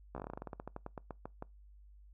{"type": "slowing click train", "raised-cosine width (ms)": 1, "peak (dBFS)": -28, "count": 21, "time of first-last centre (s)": [0.15, 1.424], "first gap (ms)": 14, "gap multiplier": 1.14, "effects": ["noise-tail reverb RT60 0.2 s tail -24 dB re dry", "added 50 Hz sine -55 dBFS peak until 2.13 s"]}